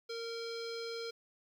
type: tone with low-pass filter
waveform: square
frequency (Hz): 461.1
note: A#4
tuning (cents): -19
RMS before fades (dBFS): -41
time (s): 0.09-1.11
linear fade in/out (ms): 10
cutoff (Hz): 4700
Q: 5.6
effects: 11-bit